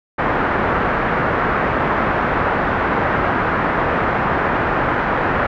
white low-pass noise, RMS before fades -18 dBFS, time 0.18-5.47 s, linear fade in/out 10 ms, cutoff 1600 Hz, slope 24 dB/octave, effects none

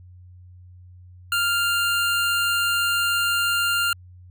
25% pulse tone, 1396.9 Hz, F6, in tune, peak -16 dBFS, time 1.32-3.93 s, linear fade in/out 2 ms, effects added 90 Hz sine -43 dBFS peak until 4.3 s

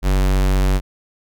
square tone, 47.47 Hz, F#1, 45 cents sharp, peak -14 dBFS, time 0.02-0.81 s, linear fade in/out 50 ms, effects none

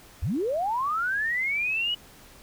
sine linear sweep, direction up, 53.1 to 2960 Hz, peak -24 dBFS, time 0.22-1.95 s, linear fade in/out 10 ms, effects pink hiss -51 dBFS RMS until 2.42 s

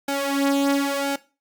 sawtooth tone with flanger, 278.8 Hz, C#4, 10 cents sharp, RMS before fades -22 dBFS, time 0.08-1.16 s, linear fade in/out 5 ms, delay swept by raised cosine 1.3 to 3.9 ms, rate 0.98 Hz, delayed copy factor +0.75, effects noise-tail reverb RT60 0.3 s tail -18 dB re dry + Opus 48 kbps

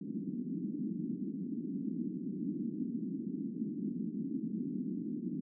pink band-pass noise, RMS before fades -38 dBFS, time 0.01-5.41 s, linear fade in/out 10 ms, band 180 to 310 Hz, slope 48 dB/octave, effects none

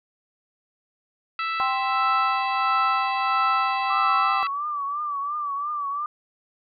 harmonic tone, 660 Hz, E5, 2 cents sharp, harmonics 2 / 3 / 4 / 5 / 6 / 7, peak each -26 / -34 / -31 / -42 / -39 / -43 dBFS, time 1.39-4.47 s, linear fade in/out 2 ms
sine chord, C major, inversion second, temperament equal, 784 / 1046.5 / 1318.5 Hz, G5 / C6 / E6, 0 / 0 / 0 cents, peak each -26 dBFS, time 1.6-4.43 s, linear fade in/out 0 ms
sine tone with vibrato, 1160 Hz, D6, 22 cents flat, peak -25 dBFS, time 3.9-6.06 s, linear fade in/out 2 ms, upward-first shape triangle, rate 2.9 Hz, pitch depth 86 cents each way
effects none

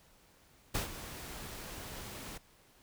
pink noise with ADSR envelope, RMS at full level -33 dBFS, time 0.74-2.38 s, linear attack 13 ms, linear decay 120 ms, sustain -12 dB, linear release 8 ms, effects pink hiss -64 dBFS RMS until 2.82 s

